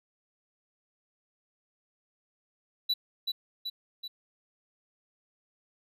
triangle tone with echo, 3951 Hz, B7, in tune, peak -23 dBFS, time 2.89-2.94 s, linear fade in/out 10 ms, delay 380 ms, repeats 3, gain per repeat -4 dB, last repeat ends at 4.08 s, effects none

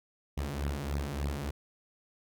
sawtooth beating tone pair, 69.3 / 72.7 Hz, C#2 / D2, 0 / -17 cents, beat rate 3.4 Hz, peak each -31 dBFS, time 0.37-1.51 s, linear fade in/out 10 ms, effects none

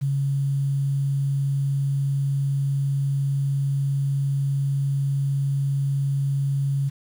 sine tone with quantisation, 138.59 Hz, C#3, in tune, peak -20 dBFS, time 0.01-6.9 s, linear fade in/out 20 ms, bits 8, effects none

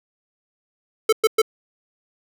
square tone bursts, 440 Hz, A4, in tune, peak -13 dBFS, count 3, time 1.09-1.418 s, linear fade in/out 5 ms, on 36 ms, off 110 ms, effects none

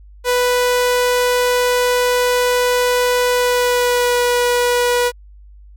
sawtooth tone with pitch glide, 493.9 to 487.4 Hz, B4 to B4, 0 to -23 cents, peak -9 dBFS, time 0.24-5.12 s, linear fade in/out 50 ms, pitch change -23 cents, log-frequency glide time 3.32-4.21 s, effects added 50 Hz sine -38 dBFS peak until 5.76 s + MP3 96 kbps

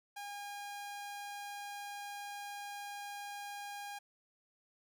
sawtooth tone, 813 Hz, G#5, 37 cents flat, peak -39 dBFS, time 0.16-3.99 s, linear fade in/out 10 ms, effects none

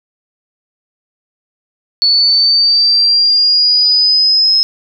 sine linear sweep, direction up, 4435 to 5160 Hz, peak -7 dBFS, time 2.02-4.63 s, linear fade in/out 0 ms, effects none

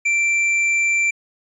triangle tone with tanh clipping, 2349 Hz, D7, in tune, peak -17 dBFS, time 0.05-1.11 s, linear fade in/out 10 ms, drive 12 dB, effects resampled to 24000 Hz

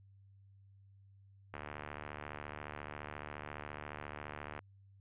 click train, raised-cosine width 0.5 ms, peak -28 dBFS, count 228, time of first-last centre 1.54-4.591 s, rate 74.4 Hz, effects added 98 Hz sine -59 dBFS peak until 5 s + resampled to 8000 Hz

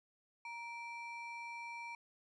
triangle ring-modulated tone, 1639 Hz, G#6, 23 cents flat, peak -39 dBFS, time 0.45-1.95 s, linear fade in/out 2 ms, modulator 701 Hz, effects resampled to 24000 Hz

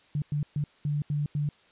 sine tone bursts at uneven times, 146.83 Hz, D3, in tune, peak -25 dBFS, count 6, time 0.15-0.22 / 0.32-0.43 / 0.56-0.64 / 0.85-1.02 / 1.1-1.26 / 1.35-1.49 s, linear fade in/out 2 ms, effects white hiss -60 dBFS RMS until 1.71 s + resampled to 8000 Hz

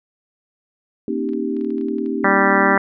sine chord, Eb dominant seventh, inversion second, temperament equal with one note detuned, 233.1 / 270.4 / 311.1 / 392 Hz, Bb3 / Db4 / Eb4 / G4, 0 / -43 / 0 / 0 cents, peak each -25 dBFS, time 1.08-2.77 s, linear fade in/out 2 ms
clicks, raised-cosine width 0.3 ms, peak -32 dBFS, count 11, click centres 1.29 / 1.334 / 1.567 / 1.611 / 1.647 / 1.705 / 1.782 / 1.812 / 1.885 / 1.984 / 2.061 s
harmonic tone, 196 Hz, G3, in tune, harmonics 1 / 2 / 3 / 4 / 5 / 6 / 7 / 8 / 9 / 10, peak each -22 / -22 / -22 / -22 / -22 / -22 / -22 / -22 / -22 / -22 dBFS, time 2.24-2.78 s, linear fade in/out 2 ms
effects none

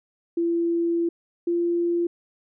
sine tone pair in turn, 338.6 / 343.9 Hz, E4 / F4, +46 / -27 cents, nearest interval unison, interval 27 cents, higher second, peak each -20 dBFS, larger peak neither, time 0.37-1.09 / 1.47-2.07 s, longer first, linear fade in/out 5 ms, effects none

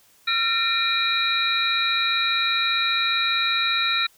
sine tone cluster, 1364 / 1824 / 2398 / 3845 / 4110 Hz, F6 / A#6 / D7 / B7 / C8, -41 / -38 / +36 / -47 / -32 cents, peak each -26 / -29 / -25 / -23 / -31 dBFS, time 0.27-4.07 s, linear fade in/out 10 ms, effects white hiss -57 dBFS RMS until 4.17 s

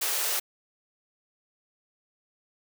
white high-pass noise, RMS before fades -28 dBFS, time 0.01-0.4 s, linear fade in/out 10 ms, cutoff 350 Hz, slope 96 dB/octave, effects none

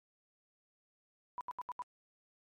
sine tone bursts, 987.8 Hz, B5, in tune, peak -37 dBFS, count 5, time 1.38-1.821 s, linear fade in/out 0 ms, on 29 ms, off 74 ms, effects MP3 64 kbps

